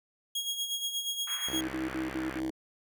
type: tone with tremolo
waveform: sawtooth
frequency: 3290 Hz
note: G#7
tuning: 17 cents flat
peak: -26 dBFS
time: 0.35-1.61 s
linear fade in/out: 5 ms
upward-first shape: sine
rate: 8.4 Hz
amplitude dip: 60%
type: band-pass noise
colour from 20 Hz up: pink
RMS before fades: -44 dBFS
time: 1.27-2.4 s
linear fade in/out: 5 ms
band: 1200 to 2200 Hz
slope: 24 dB/octave
type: tone with vibrato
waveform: 5% pulse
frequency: 65.41 Hz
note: C2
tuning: in tune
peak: -28 dBFS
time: 1.47-2.5 s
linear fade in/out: 5 ms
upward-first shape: triangle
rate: 9.6 Hz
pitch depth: 8 cents each way
type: tone bursts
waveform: sine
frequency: 319.1 Hz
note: D#4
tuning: 44 cents sharp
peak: -31 dBFS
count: 5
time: 1.53-2.504 s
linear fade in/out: 5 ms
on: 150 ms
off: 56 ms
effects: none